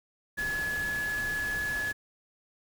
sine tone in noise, 1700 Hz, G#6, 40 cents sharp, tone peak -29 dBFS, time 0.37-1.93 s, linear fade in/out 20 ms, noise pink, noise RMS -40 dBFS, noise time 0.37-1.93 s, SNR +8 dB, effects none

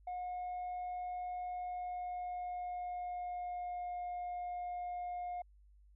sine tone with pitch glide, 722 to 713.3 Hz, F#5 to F5, -43 to +36 cents, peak -36 dBFS, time 0.07-5.42 s, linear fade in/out 5 ms, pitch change -21 cents, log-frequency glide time 1.47-3.98 s, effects tanh soft clip ceiling -37 dBFS + added 50 Hz sine -60 dBFS peak until 5.95 s

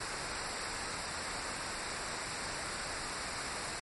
pink noise with comb filter, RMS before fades -39 dBFS, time 0-3.8 s, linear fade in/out 10 ms, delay 0.31 ms, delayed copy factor -0.65, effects MP3 48 kbps

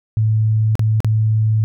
sine tone with dropouts, 109.3 Hz, A2, 11 cents flat, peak -12 dBFS, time 0.17-1.64 s, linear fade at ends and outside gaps 0 ms, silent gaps 0.754-0.794 / 1.004-1.046 s, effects none

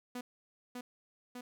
sawtooth tone with echo, 246.9 Hz, B3, in tune, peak -35 dBFS, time 0.15-0.21 s, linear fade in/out 5 ms, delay 600 ms, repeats 2, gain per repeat -2 dB, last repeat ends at 1.41 s, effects none

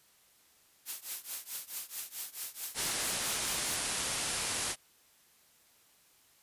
blue noise with tremolo, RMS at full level -35 dBFS, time 0.85-3.78 s, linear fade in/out 50 ms, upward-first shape triangle, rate 4.6 Hz, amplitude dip 95%
white low-pass noise, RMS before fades -35 dBFS, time 2.74-4.76 s, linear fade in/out 50 ms, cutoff 11000 Hz, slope 96 dB/octave
effects white hiss -65 dBFS RMS until 6.42 s + resampled to 32000 Hz

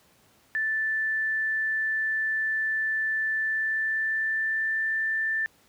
sine tone with pitch glide, 1760 to 1774.3 Hz, A6 to A6, 0 to +14 cents, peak -24 dBFS, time 0.55-5.46 s, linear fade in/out 0 ms, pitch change +14 cents, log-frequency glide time 3.36-4.83 s, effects pink hiss -61 dBFS RMS until 5.68 s + high-pass 80 Hz 12 dB/octave

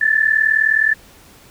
sine tone pair together, 1735.5 / 1775 Hz, A6 / A6, -24 / +15 cents, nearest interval unison, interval 39 cents, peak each -15 dBFS, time 0.01-0.94 s, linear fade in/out 5 ms, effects pink hiss -46 dBFS RMS until 1.5 s

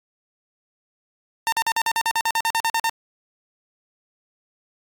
sawtooth tone bursts, 908 Hz, A#5, 46 cents flat, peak -15 dBFS, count 15, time 1.47-2.895 s, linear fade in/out 0 ms, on 53 ms, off 45 ms, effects AAC 64 kbps

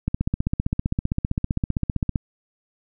click train, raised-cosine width 5 ms, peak -9 dBFS, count 33, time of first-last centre 0.08-2.158 s, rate 15.4 Hz, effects none

